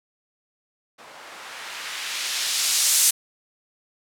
violet noise with low-pass filter sweep, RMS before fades -25 dBFS, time 0.98-3.11 s, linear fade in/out 10 ms, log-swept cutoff 730 to 8900 Hz, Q 0.82, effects none

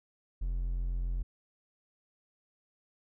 triangle tone, 43.65 Hz, F1, in tune, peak -28 dBFS, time 0.41-1.23 s, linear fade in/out 10 ms, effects none

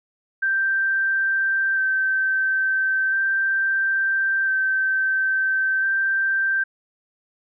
sine tone with vibrato, 1559 Hz, G6, 10 cents flat, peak -18 dBFS, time 0.42-6.64 s, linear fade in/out 10 ms, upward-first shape square, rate 0.37 Hz, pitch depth 11 cents each way, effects none

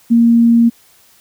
sine tone, 233.1 Hz, A#3, in tune, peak -6 dBFS, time 0.1-0.7 s, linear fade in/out 20 ms, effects white hiss -49 dBFS RMS until 1.2 s

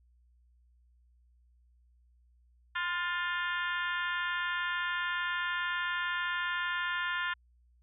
harmonic tone with a mistuned harmonic, 353.1 Hz, F4, 19 cents sharp, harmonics 3 / 4 / 5 / 6 / 7 / 8 / 9 / 10, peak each -37 / -35 / -35 / -45 / -46 / -44 / -45 / -47 dBFS, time 2.75-7.34 s, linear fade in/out 10 ms, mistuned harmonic 3, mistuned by -41 cents, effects added 60 Hz sine -62 dBFS peak until 7.82 s

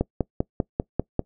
click train, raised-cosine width 2 ms, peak -8 dBFS, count 7, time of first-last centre 0.01-1.193 s, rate 5.07 Hz, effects noise-tail reverb RT60 0.1 s tail -23 dB re dry

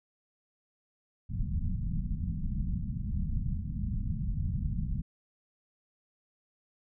pink low-pass noise, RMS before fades -32 dBFS, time 1.29-5.02 s, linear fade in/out 10 ms, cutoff 210 Hz, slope 48 dB/octave, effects none

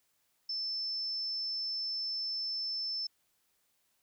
sine tone, 5290 Hz, E8, 5 cents sharp, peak -33 dBFS, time 0.49-3.07 s, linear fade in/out 5 ms, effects white hiss -75 dBFS RMS until 4.02 s

